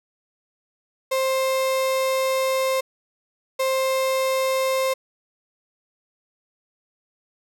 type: tone pair in turn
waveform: 35% pulse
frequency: 527 / 527 Hz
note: C5 / C5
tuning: +12 / +12 cents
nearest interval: unison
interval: 0 cents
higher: neither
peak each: -18 / -18 dBFS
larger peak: neither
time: 1.11-2.81 / 3.59-4.94 s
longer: first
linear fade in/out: 10 ms
effects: none